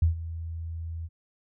sine tone with ADSR envelope, 82.41 Hz, E2, in tune, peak -16 dBFS, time 0.02-1.09 s, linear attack 5 ms, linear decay 120 ms, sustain -16 dB, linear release 40 ms, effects none

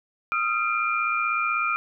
sine tone cluster, 1253 / 1369 / 2390 Hz, D#6 / F6 / D7, +12 / -35 / +30 cents, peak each -27 / -26 / -26 dBFS, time 0.32-1.76 s, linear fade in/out 0 ms, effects none

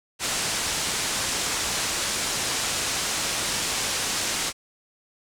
white low-pass noise, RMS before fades -27 dBFS, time 0.19-4.53 s, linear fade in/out 50 ms, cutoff 8700 Hz, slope 24 dB/octave, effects none

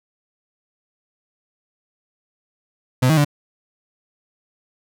35% pulse tone with pitch steps, 127.5 / 158.3 / 145.9 Hz, C3 / D#3 / D3, -44 / +30 / -11 cents, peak -11 dBFS, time 3.02-3.248 s, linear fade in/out 10 ms, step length 76 ms, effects none

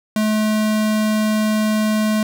square tone, 215 Hz, A3, 40 cents flat, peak -16 dBFS, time 0.16-2.23 s, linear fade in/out 2 ms, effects none

